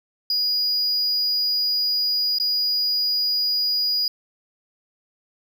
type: tone with dropouts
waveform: triangle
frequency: 4900 Hz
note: D#8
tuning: 27 cents flat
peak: -18 dBFS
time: 0.3-4.08 s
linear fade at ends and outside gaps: 2 ms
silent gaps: 2.385-2.399 s
effects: none